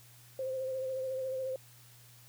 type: tone with vibrato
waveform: sine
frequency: 523 Hz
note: C5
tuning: 1 cent flat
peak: -33 dBFS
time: 0.39-1.56 s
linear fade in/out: 2 ms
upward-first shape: sine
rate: 14 Hz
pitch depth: 30 cents each way
effects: added 120 Hz sine -58 dBFS peak until 2.28 s + white hiss -59 dBFS RMS until 2.28 s